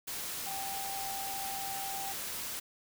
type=tone in noise; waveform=sine; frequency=784 Hz; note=G5; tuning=in tune; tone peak=-39 dBFS; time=0.46-2.13 s; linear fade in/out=10 ms; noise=white; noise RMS=-39 dBFS; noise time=0.07-2.6 s; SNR=-3 dB; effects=none